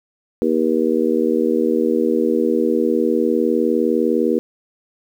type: harmonic tone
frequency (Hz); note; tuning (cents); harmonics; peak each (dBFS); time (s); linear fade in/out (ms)
79.8; D#2; +44; 3 / 4 / 5 / 6; -20 / -20 / -20 / -20; 0.42-4.39; 0
effects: 8-bit